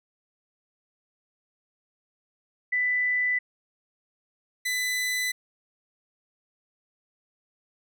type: tone pair in turn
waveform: sine / sawtooth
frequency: 1990 / 2000 Hz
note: B6 / B6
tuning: +13 / +21 cents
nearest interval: unison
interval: 8 cents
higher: second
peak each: -22 dBFS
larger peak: neither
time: 2.72-3.39 / 4.65-5.32 s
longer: neither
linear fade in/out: 10 ms
effects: none